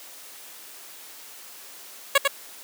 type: tone with echo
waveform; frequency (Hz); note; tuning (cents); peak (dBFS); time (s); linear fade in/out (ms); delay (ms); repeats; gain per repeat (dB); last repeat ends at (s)
10% pulse; 557; C#5; +8; -6; 2.15-2.18; 5; 98; 1; -4; 2.278
effects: white hiss -44 dBFS RMS until 2.63 s + high-pass 300 Hz 12 dB/octave